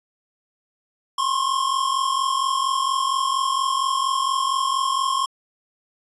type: tone pair together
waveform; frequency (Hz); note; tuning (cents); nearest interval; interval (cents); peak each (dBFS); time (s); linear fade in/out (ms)
square; 1040.7 / 1085; C6 / C#6; -10 / -37; minor second; 73; -25 / -22; 1.18-5.26; 5
effects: resampled to 24000 Hz